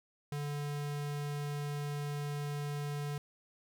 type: tone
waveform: square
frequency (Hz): 145.5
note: D3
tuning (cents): -16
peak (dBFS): -36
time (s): 0.32-3.18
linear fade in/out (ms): 2
effects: none